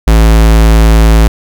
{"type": "tone", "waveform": "square", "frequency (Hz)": 55, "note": "A1", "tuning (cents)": 0, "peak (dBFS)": -3, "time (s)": [0.07, 1.28], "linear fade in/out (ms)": 5, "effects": []}